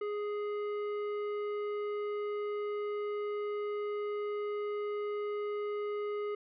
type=tone with hard clipping; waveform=sine; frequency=415.3 Hz; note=G#4; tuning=in tune; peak=-35 dBFS; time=0.01-6.35 s; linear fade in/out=5 ms; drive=10 dB; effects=resampled to 11025 Hz